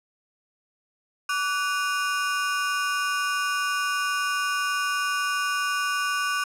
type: ring-modulated tone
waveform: 35% pulse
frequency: 1318.5 Hz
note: E6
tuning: in tune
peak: -19 dBFS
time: 1.29-6.44 s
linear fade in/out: 5 ms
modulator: 166 Hz
effects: low-pass 11000 Hz 12 dB/octave